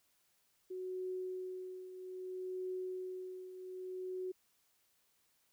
sine tone with tremolo, 370 Hz, F#4, in tune, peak -37 dBFS, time 0.7-4.32 s, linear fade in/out 10 ms, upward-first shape triangle, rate 0.62 Hz, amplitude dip 70%, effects white hiss -75 dBFS RMS until 5.52 s

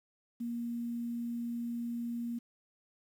sine tone with quantisation, 235.9 Hz, A#3, 21 cents sharp, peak -34 dBFS, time 0.4-2.39 s, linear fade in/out 10 ms, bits 10, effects none

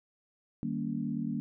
sine chord, Eb dominant seventh, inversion none, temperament equal with one note detuned, 155.56 / 196 / 233.1 / 283 Hz, Eb3 / G3 / Bb3 / Db4, 0 / 0 / 0 / +36 cents, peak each -38 / -37 / -34 / -38 dBFS, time 0.63-1.4 s, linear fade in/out 0 ms, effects none

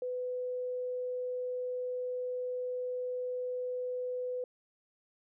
sine tone, 500 Hz, B4, 21 cents sharp, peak -33 dBFS, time 0.02-4.44 s, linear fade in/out 2 ms, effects none

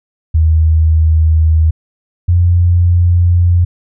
sine tone pair in turn, 79.6 / 87.54 Hz, D#2 / F2, +40 / +5 cents, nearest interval major second, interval 165 cents, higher second, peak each -6 dBFS, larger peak neither, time 0.34-1.71 / 2.28-3.65 s, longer neither, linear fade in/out 10 ms, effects none

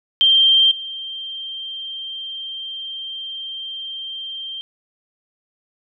sine tone with level steps, 3159 Hz, G7, 13 cents sharp, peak -10 / -27 dBFS, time 0.21-4.61 s, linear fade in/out 0 ms, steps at 0.71 s, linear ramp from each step 5 ms, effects none

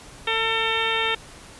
harmonic tone with a mistuned harmonic, 449.3 Hz, A4, 36 cents sharp, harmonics 1 / 2 / 3 / 4 / 5 / 6 / 7 / 8, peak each -29 / -29 / -29 / -29 / -29 / -29 / -29 / -29 dBFS, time 0.27-1.15 s, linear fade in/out 5 ms, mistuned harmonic 8, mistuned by +27 cents, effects pink hiss -44 dBFS RMS until 1.59 s + resampled to 24000 Hz

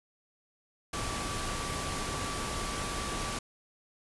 sine tone in noise, 1156 Hz, D6, 28 cents flat, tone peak -40 dBFS, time 0.93-3.39 s, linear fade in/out 5 ms, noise pink, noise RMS -35 dBFS, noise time 0.93-3.39 s, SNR -8 dB, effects resampled to 24000 Hz

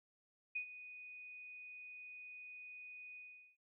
sine tone with ADSR envelope, 2483 Hz, D#7, 4 cents flat, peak -36 dBFS, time 0.55-3.57 s, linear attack 10 ms, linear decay 91 ms, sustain -14 dB, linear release 400 ms, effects none

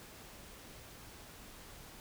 silence, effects pink hiss -53 dBFS RMS until 2 s

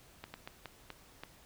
slowing click train, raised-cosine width 0.3 ms, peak -27 dBFS, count 6, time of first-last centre 0.24-1.235 s, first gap 100 ms, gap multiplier 1.35, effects pink hiss -60 dBFS RMS until 1.45 s

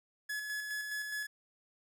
45% pulse tone with tremolo, 1701 Hz, G#6, 41 cents sharp, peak -35 dBFS, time 0.29-1.27 s, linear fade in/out 10 ms, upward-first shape square, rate 4.8 Hz, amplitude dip 35%, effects none

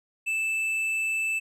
sine tone with tanh clipping, 2637 Hz, E7, in tune, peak -26 dBFS, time 0.26-1.4 s, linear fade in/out 20 ms, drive 7 dB, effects none

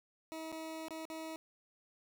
20% pulse tone with dropouts, 320 Hz, D#4, 49 cents sharp, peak -37 dBFS, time 0.32-1.36 s, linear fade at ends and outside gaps 0 ms, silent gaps 0.518-0.526 / 0.883-0.907 / 1.053-1.101 s, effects none

